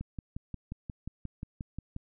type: click train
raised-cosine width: 5 ms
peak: -25 dBFS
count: 12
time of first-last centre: 0.01-1.964 s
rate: 5.63 Hz
effects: none